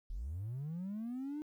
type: linear sweep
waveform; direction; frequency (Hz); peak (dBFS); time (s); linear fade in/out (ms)
triangle; up; 34.65 to 307.2; -35; 0.1-1.42; 0
effects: tanh soft clip ceiling -34 dBFS + 12-bit